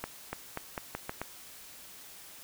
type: accelerating click train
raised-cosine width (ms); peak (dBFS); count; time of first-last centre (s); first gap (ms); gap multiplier
0.5; -19; 7; 0.04-1.216; 290; 0.84
effects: white hiss -50 dBFS RMS until 2.43 s